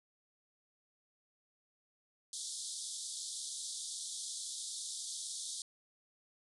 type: band-pass noise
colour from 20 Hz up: white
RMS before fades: -43 dBFS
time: 2.33-5.62 s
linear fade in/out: 2 ms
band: 3400 to 10000 Hz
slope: 96 dB/octave
effects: none

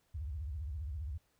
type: tone with vibrato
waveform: sine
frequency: 73.42 Hz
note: D2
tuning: in tune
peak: -37 dBFS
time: 0.14-1.18 s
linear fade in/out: 10 ms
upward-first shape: sine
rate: 15 Hz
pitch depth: 290 cents each way
effects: pink hiss -75 dBFS RMS until 1.39 s

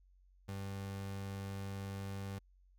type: tone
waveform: 30% pulse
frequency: 98 Hz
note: G2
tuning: in tune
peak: -38 dBFS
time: 0.48-2.39 s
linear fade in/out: 10 ms
effects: added 46 Hz sine -63 dBFS peak until 2.78 s

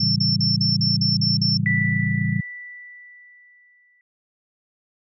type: chord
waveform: sine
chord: A dominant seventh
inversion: none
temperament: just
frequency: 110 / 137.5 / 165 / 198 Hz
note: A2 / C#3 / E3 / G3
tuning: 0 / -14 / +2 / +18 cents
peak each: -25 dBFS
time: 0-2.41 s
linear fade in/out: 10 ms
type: tone bursts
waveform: sine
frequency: 5380 Hz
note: E8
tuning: 34 cents sharp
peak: -19 dBFS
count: 8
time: 0-1.574 s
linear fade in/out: 5 ms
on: 160 ms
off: 42 ms
type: tone with exponential decay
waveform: sine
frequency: 1969 Hz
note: B6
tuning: 6 cents flat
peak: -18 dBFS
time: 1.66-4.01 s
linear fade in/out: 1 ms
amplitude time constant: 510 ms
effects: none

